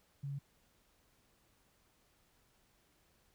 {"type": "tone", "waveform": "sine", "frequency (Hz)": 140.1, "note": "C#3", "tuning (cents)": 19, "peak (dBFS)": -38, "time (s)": [0.23, 0.39], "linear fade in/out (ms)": 10, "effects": ["pink hiss -72 dBFS RMS until 3.34 s"]}